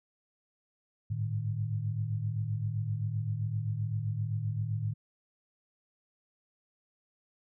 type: tone cluster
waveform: sine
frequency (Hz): 101.5 / 109.2 / 151.8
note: G#2 / A2 / D#3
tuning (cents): -39 / -13 / -42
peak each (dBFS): -39 / -31 / -37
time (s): 1.1-4.94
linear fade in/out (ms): 10
effects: none